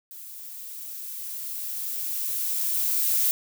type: noise with level ramp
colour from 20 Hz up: violet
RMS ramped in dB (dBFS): -42 to -22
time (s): 0.11-3.31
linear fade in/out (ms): 0
effects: none